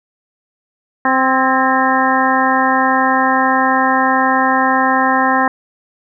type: harmonic tone with a mistuned harmonic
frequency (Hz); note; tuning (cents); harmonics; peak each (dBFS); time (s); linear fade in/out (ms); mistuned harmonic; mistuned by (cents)
261.6; C4; 0; 1 / 2 / 3 / 4 / 5 / 6 / 7; -18 / -22 / -16 / -16 / -22 / -21 / -19; 1.05-5.48; 2; 6; +49
effects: none